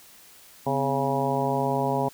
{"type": "harmonic tone with a mistuned harmonic", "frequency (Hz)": 137.9, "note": "C#3", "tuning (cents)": -9, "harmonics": [1, 2, 3, 4, 5, 6, 7], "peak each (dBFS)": [-30, -30, -30, -30, -30, -30, -30], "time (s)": [0.66, 2.09], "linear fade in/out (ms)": 10, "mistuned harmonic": 2, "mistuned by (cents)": -110, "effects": ["white hiss -51 dBFS RMS until 2.13 s"]}